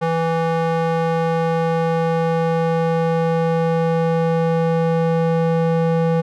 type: tone with band-pass filter sweep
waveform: square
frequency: 164.81 Hz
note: E3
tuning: in tune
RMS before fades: -18 dBFS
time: 0.01-6.22 s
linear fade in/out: 20 ms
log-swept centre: 710 to 420 Hz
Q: 1
effects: none